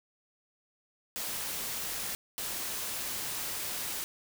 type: noise bursts at uneven times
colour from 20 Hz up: white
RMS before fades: -36 dBFS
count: 2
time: 1.16-2.15 / 2.38-4.04 s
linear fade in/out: 0 ms
effects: none